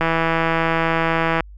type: click train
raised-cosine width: 0.5 ms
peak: -4 dBFS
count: 230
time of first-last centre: 0.01-1.406 s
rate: 164 Hz
effects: added 50 Hz sine -37 dBFS peak until 1.57 s